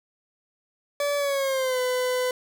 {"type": "tone with pitch glide", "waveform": "40% pulse", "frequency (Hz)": [575, 503.5], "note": ["D5", "B4"], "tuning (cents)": [-37, 33], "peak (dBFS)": -22, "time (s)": [1, 2.31], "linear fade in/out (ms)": 2, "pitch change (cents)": -230, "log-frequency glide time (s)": [1.17, 1.8], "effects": []}